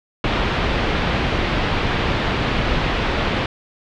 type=low-pass noise; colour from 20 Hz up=pink; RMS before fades=-20 dBFS; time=0.24-3.46 s; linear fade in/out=2 ms; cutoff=3600 Hz; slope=24 dB/octave; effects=none